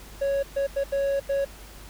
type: tone bursts at uneven times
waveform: triangle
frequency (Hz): 554.4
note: C#5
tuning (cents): 0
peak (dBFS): -20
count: 5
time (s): 0.21-0.43 / 0.56-0.67 / 0.76-0.84 / 0.92-1.2 / 1.29-1.45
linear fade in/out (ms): 10
effects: added 50 Hz sine -44 dBFS peak until 1.89 s + pink hiss -47 dBFS RMS until 1.89 s